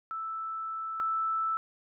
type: tone pair in turn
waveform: sine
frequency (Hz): 1318.5 / 1318.5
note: E6 / E6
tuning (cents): 0 / 0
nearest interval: unison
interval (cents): 0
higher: neither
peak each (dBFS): -33 / -27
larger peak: second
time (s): 0.11-1 / 1-1.57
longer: first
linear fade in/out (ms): 0
effects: none